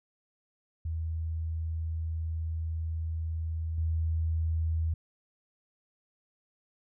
sine tone with level steps, 80.9 Hz, E2, 32 cents flat, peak -30 / -26 dBFS, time 0.85-4.94 s, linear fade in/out 5 ms, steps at 3.78 s, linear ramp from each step 2 ms, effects none

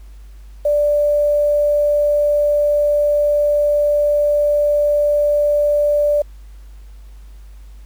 sine tone with quantisation, 587.3 Hz, D5, in tune, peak -12 dBFS, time 0.65-6.22 s, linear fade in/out 5 ms, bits 7, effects added 50 Hz sine -35 dBFS peak until 7.85 s + pink hiss -55 dBFS RMS until 7.85 s

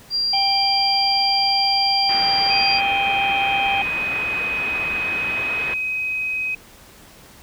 sine tone, 4756 Hz, D8, 21 cents sharp, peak -18 dBFS, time 0.1-2.81 s, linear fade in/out 50 ms
harmonic tone, 791 Hz, G5, 15 cents sharp, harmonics 1 / 3 / 4, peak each -20 / -28 / -27 dBFS, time 0.33-3.82 s, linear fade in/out 5 ms
white low-pass noise, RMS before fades -31 dBFS, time 2.09-5.74 s, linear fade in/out 2 ms, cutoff 2600 Hz, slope 24 dB/octave
sine tone with pitch glide, 2500 to 2526 Hz, D#7 to D#7, +8 to +26 cents, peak -21 dBFS, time 2.5-6.55 s, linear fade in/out 5 ms, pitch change +18 cents, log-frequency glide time 3.01-5.56 s
effects pink hiss -46 dBFS RMS until 7.42 s

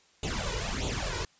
pink noise with flanger, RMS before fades -32 dBFS, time 0.23-1.25 s, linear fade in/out 2 ms, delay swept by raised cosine 0.28 to 2.08 ms, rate 1.6 Hz, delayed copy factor +0.8, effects white hiss -63 dBFS RMS until 1.39 s + resampled to 16000 Hz

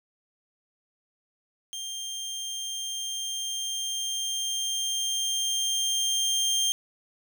25% pulse tone with level ramp, 3182 Hz, G7, 25 cents sharp, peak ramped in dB -30 to -19 dBFS, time 1.73-6.72 s, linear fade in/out 0 ms, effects none

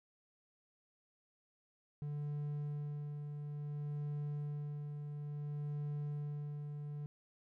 triangle tone with tremolo, 146.83 Hz, D3, in tune, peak -35 dBFS, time 2.02-7.06 s, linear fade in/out 0 ms, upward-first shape sine, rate 0.58 Hz, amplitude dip 40%, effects none

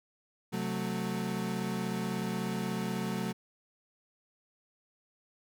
35% pulse chord, F# diminished, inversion second, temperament equal with one note detuned, 130.81 / 185 / 221.4 Hz, C3 / F#3 / A3, 0 / 0 / +11 cents, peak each -38 / -33 / -34 dBFS, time 0.52-3.33 s, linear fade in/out 20 ms, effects none

